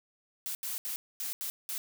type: noise bursts at uneven times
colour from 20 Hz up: blue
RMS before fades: -36 dBFS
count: 6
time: 0.46-0.55 / 0.63-0.78 / 0.85-0.96 / 1.2-1.33 / 1.41-1.5 / 1.69-1.78 s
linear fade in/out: 0 ms
effects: none